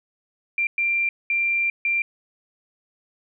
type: tone bursts at uneven times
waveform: sine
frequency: 2371 Hz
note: D7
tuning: 16 cents sharp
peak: -19 dBFS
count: 4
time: 0.58-0.67 / 0.78-1.09 / 1.3-1.7 / 1.85-2.02 s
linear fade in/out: 2 ms
effects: none